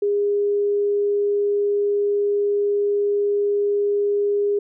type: tone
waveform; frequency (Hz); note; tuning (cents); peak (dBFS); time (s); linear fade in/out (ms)
sine; 408.1; G#4; -30; -17; 0.02-4.59; 5
effects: none